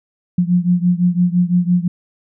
sine beating tone pair, 175.3 / 181.2 Hz, F3 / F#3, +7 / -36 cents, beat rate 5.9 Hz, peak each -14 / -16 dBFS, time 0.38-1.88 s, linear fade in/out 5 ms, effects none

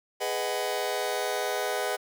sawtooth chord, G# minor seventh, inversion none, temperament just, 415.3 / 498.4 / 623 / 747.5 Hz, G#4 / B4 / D#5 / F#5, 0 / +16 / +2 / +17 cents, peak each -29 dBFS, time 0.2-1.97 s, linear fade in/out 20 ms, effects none

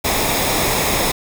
pink noise with comb filter, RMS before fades -18 dBFS, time 0.04-1.12 s, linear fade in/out 10 ms, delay 0.67 ms, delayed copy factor -0.5, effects none

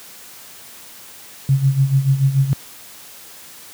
sine tone with tremolo, 136 Hz, C#3, 33 cents flat, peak -9 dBFS, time 1.49-2.53 s, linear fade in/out 0 ms, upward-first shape sine, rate 6.9 Hz, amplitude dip 75%, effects white hiss -40 dBFS RMS until 3.73 s + high-pass 80 Hz 12 dB/octave

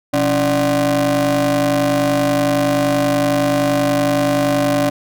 35% pulse ring-modulated tone, 153.1 Hz, D#3, 28 cents flat, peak -9 dBFS, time 0.13-4.9 s, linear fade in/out 10 ms, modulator 434 Hz, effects none

